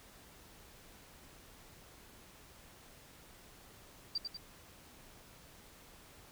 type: tone with echo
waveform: sine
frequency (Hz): 4692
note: D8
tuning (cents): -2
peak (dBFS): -32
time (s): 4.15-4.18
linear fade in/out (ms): 5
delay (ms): 96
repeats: 2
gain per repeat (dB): -5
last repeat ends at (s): 4.372
effects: pink hiss -58 dBFS RMS until 6.31 s